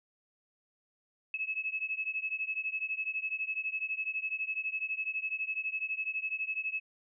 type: beating tone pair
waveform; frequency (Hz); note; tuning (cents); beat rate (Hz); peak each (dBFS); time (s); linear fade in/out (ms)
sine; 2582 / 2594; E7 / E7; -37 / -28; 12; -35 / -36; 1.34-6.8; 2
effects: none